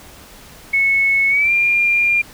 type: tone with pitch glide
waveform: sine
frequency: 2200 to 2399 Hz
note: C#7 to D7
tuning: -14 to +36 cents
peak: -12 dBFS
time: 0.73-2.22 s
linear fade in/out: 10 ms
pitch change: +150 cents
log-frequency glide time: 1.29-1.53 s
effects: pink hiss -41 dBFS RMS until 2.33 s